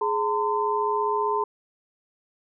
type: tone cluster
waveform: sine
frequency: 419.7 / 908 / 1023 Hz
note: G#4 / A#5 / C6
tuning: +18 / -46 / -39 cents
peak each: -26 dBFS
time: 0.01-1.44 s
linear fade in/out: 5 ms
effects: none